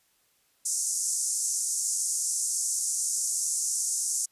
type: band-pass noise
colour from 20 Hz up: pink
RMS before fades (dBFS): -29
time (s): 0.65-4.26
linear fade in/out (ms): 10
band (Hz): 6000 to 10000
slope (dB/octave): 48
effects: white hiss -68 dBFS RMS until 4.31 s + resampled to 32000 Hz